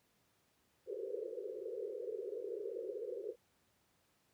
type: band-pass noise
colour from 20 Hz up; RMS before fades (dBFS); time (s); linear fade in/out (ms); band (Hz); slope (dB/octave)
white; -43; 0.86-3.36; 50; 370 to 510; 96
effects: pink hiss -75 dBFS RMS until 4.33 s + high-pass 80 Hz 12 dB/octave